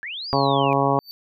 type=linear two-way sweep; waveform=sine; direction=up then down; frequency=1628 to 4978 to 2365 Hz; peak=-29 dBFS; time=0.03-0.73 s; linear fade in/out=0 ms; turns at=0.29 s
type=harmonic tone; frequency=138.3 Hz; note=C#3; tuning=4 cents flat; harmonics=1 / 2 / 3 / 4 / 5 / 6 / 7 / 8; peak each=-25 / -25 / -25 / -25 / -25 / -25 / -25 / -25 dBFS; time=0.33-0.99 s; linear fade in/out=0 ms
type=tone with exponential growth; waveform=square; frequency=4568 Hz; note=D8; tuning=49 cents flat; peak=-32 dBFS; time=0.98-1.11 s; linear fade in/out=0 ms; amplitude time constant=27 ms
effects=none